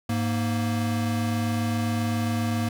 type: tone pair together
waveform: square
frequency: 103.83 / 233.1 Hz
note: G#2 / A#3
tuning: 0 / 0 cents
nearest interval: octave + major second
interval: 1400 cents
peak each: -27 dBFS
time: 0.09-2.69 s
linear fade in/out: 5 ms
effects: none